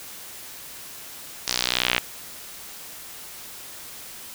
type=tone with band-pass filter sweep; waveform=sawtooth; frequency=61.7 Hz; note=B1; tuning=1 cent flat; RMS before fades=-25 dBFS; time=1.47-1.99 s; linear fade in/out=10 ms; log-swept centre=5500 to 2600 Hz; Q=2.1; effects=white hiss -40 dBFS RMS until 4.34 s